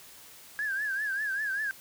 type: tone with vibrato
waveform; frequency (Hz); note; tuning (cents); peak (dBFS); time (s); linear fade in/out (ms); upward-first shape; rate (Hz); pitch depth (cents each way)
triangle; 1643; G#6; -19; -25; 0.59-1.71; 0; triangle; 5.1; 130
effects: tanh soft clip ceiling -26 dBFS + white hiss -51 dBFS RMS until 1.8 s